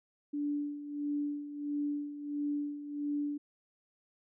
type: tone with tremolo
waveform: sine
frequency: 291.1 Hz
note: D4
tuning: 15 cents flat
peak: -30 dBFS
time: 0.33-3.38 s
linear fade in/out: 10 ms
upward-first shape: sine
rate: 1.5 Hz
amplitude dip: 70%
effects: none